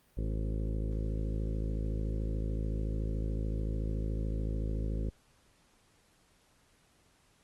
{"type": "harmonic tone with a mistuned harmonic", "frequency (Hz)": 53.7, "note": "A1", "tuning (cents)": -41, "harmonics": [1, 2, 3, 4, 5, 6, 7, 8, 9, 10], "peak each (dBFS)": [-32, -38, -42, -44, -46, -48, -49, -50, -51, -52], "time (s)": [0.17, 5.1], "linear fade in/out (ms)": 5, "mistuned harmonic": 6, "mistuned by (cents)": 26, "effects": ["pink hiss -67 dBFS RMS until 7.43 s", "Opus 32 kbps"]}